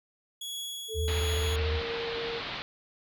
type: tone with tremolo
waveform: sawtooth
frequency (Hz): 3355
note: G#7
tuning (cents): +17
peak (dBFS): -31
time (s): 0.41-1.56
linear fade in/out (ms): 5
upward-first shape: triangle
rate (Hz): 1.4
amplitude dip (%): 45
type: tone with pitch glide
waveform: sine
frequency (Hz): 440 to 464.3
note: A4 to A#4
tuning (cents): 0 to -7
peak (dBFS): -33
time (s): 0.88-2.42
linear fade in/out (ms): 50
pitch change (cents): +93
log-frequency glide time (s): 1.35-1.77
type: tone with vibrato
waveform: sine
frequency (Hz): 77.8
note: D#2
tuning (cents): 0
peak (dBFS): -27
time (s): 0.94-1.82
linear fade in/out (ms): 50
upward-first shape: sine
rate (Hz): 14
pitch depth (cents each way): 120
type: low-pass noise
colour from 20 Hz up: white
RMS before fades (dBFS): -37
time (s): 1.08-2.62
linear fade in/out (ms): 0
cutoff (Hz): 4200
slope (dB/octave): 48
effects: none